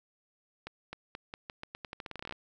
accelerating click train, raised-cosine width 0.3 ms, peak -24 dBFS, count 20, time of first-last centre 0.67-2.324 s, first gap 260 ms, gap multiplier 0.85, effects none

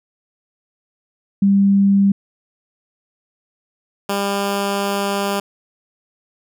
sine / 10% pulse tone pair in turn, 198 / 199.72 Hz, G3 / G3, +18 / +33 cents, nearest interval unison, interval 15 cents, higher second, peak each -10 dBFS, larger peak neither, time 1.42-2.12 / 4.09-5.4 s, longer second, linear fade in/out 5 ms, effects none

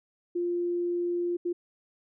sine tone bursts at uneven times, 349.2 Hz, F4, in tune, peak -26 dBFS, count 2, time 0.35-1.37 / 1.45-1.53 s, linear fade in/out 10 ms, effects none

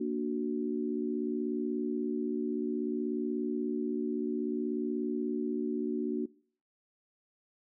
sine chord, Bb augmented, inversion none, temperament equal, 233.1 / 293.7 / 370 Hz, Bb3 / D4 / F#4, 0 / 0 / 0 cents, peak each -34 dBFS, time 0-6.26 s, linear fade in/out 10 ms, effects noise-tail reverb RT60 0.5 s tail -22 dB re dry

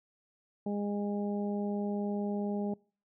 harmonic tone, 204.4 Hz, G#3, 27 cents flat, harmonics 1 / 2 / 3 / 4, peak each -32 / -38 / -42 / -44 dBFS, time 0.66-2.74 s, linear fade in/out 5 ms, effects noise-tail reverb RT60 0.4 s tail -25 dB re dry

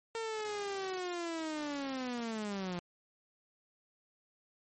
sawtooth linear sweep, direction down, 457.2 to 172.8 Hz, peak -32 dBFS, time 0.15-2.79 s, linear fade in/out 0 ms, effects MP3 32 kbps

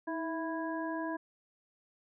harmonic tone with a mistuned harmonic, 329.6 Hz, E4, in tune, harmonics 1 / 2 / 3 / 5, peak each -36 / -40 / -40 / -43 dBFS, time 0.07-1.17 s, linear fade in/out 10 ms, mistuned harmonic 1, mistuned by -49 cents, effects none

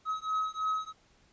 triangle beating tone pair, 1275 / 1278.1 Hz, D#6 / D#6, +42 / +46 cents, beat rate 3.1 Hz, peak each -31 dBFS, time 0.05-0.93 s, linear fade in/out 50 ms, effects pink hiss -65 dBFS RMS until 1.32 s + resampled to 16000 Hz

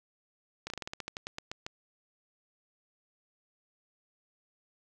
slowing click train, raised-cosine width 0.2 ms, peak -20 dBFS, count 14, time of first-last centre 0.67-1.665 s, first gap 31 ms, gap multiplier 1.14, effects none

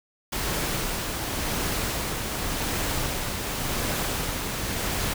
pink noise with tremolo, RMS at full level -27 dBFS, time 0.32-5.14 s, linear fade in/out 10 ms, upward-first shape sine, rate 0.9 Hz, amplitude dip 30%, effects none

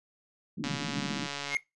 white band-pass noise, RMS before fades -36 dBFS, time 0.57-1.27 s, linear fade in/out 10 ms, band 130 to 300 Hz, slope 48 dB/octave
click train, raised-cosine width 0.2 ms, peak -18 dBFS, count 130, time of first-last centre 0.64-1.548 s, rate 142 Hz
triangle tone with exponential growth, 2145 Hz, C7, 42 cents sharp, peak -21 dBFS, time 1.42-1.57 s, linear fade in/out 2 ms, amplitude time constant 32 ms
effects noise-tail reverb RT60 0.2 s tail -19 dB re dry + resampled to 24000 Hz

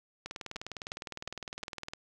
two click trains, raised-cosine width 0.2 ms, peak -22 / -20 dBFS, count 34 / 4, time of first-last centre 0.26-1.935 / 0.56-1.635 s, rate 19.7 / 2.79 Hz, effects none

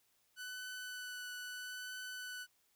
sawtooth tone with vibrato, 1494 Hz, F#6, 16 cents sharp, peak -40 dBFS, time 0.36-2.47 s, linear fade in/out 50 ms, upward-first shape triangle, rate 0.77 Hz, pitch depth 13 cents each way, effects white hiss -75 dBFS RMS until 2.75 s

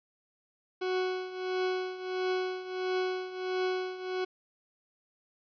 40% pulse tone with tremolo, 370 Hz, F#4, in tune, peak -26 dBFS, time 0.81-4.25 s, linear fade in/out 10 ms, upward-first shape triangle, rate 1.5 Hz, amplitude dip 80%, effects resampled to 11025 Hz + 11-bit

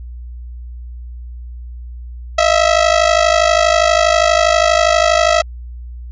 sawtooth ring-modulated tone, 652 Hz, E5, 19 cents flat, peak -3 dBFS, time 2.38-5.42 s, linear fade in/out 5 ms, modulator 26.2 Hz, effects added 60 Hz sine -27 dBFS peak until 6.11 s + resampled to 16000 Hz

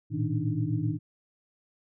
sine tone cluster, 111.1 / 118.9 / 158.4 / 288.6 / 307.3 Hz, A2 / A#2 / D#3 / D4 / D#4, +17 / +35 / +31 / -30 / -21 cents, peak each -31 / -31 / -31 / -36 / -34 dBFS, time 0.1-0.99 s, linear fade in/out 50 ms, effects none

